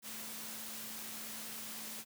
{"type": "tone in noise", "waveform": "sine", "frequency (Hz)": 220, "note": "A3", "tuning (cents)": 0, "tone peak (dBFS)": -55, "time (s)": [0.02, 2.05], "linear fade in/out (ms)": 50, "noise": "white", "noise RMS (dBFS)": -45, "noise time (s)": [0.02, 2.05], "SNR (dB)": -13, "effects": ["high-pass 100 Hz 12 dB/octave"]}